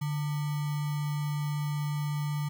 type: tone with sample-and-hold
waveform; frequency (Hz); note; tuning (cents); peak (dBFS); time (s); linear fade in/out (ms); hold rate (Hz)
sine; 147.3; D3; +6; -28; 0.01-2.49; 10; 1050
effects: none